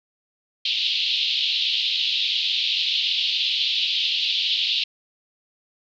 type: band-pass noise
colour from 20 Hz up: white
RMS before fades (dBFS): -23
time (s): 0.65-4.84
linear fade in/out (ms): 5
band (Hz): 2800 to 4100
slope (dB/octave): 48
effects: none